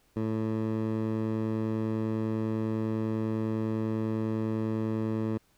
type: tone with band-pass filter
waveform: 15% pulse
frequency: 110 Hz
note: A2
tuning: in tune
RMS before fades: -30 dBFS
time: 0.16-5.38 s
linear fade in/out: 10 ms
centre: 240 Hz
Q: 0.54
effects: pink hiss -67 dBFS RMS until 5.57 s